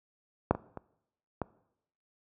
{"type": "clicks", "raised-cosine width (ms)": 1, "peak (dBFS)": [-8, -21, -25, -17], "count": 4, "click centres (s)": [0.51, 0.55, 0.773, 1.417], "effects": ["noise-tail reverb RT60 0.8 s tail -21 dB re dry", "high-pass 60 Hz 12 dB/octave"]}